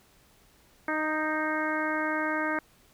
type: harmonic tone with a mistuned harmonic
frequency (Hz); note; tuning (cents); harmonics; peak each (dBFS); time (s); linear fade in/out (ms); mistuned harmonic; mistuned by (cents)
309.3; D#4; -10; 1 / 2 / 3 / 4 / 5 / 6 / 7; -32 / -34 / -35 / -35 / -32 / -37 / -38; 0.88-2.59; 2; 5; +22
effects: pink hiss -61 dBFS RMS until 2.93 s